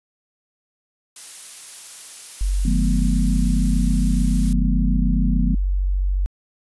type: noise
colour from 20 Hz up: blue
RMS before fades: -35 dBFS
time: 1.16-4.53 s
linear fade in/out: 2 ms
type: tone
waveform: sine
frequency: 47 Hz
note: F#1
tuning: 28 cents sharp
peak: -17 dBFS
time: 2.41-6.26 s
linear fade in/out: 0 ms
type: chord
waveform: sine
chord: B dominant seventh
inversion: first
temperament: equal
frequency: 155.56 / 185 / 220 / 246.9 Hz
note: D#3 / F#3 / A3 / B3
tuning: 0 / 0 / 0 / 0 cents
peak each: -25 / -24 / -25 / -24 dBFS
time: 2.65-5.55 s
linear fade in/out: 5 ms
effects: resampled to 24000 Hz